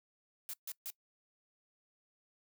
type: noise bursts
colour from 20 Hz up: blue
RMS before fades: -42 dBFS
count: 3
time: 0.49-0.902 s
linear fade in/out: 0 ms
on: 44 ms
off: 140 ms
effects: noise-tail reverb RT60 0.1 s tail -22 dB re dry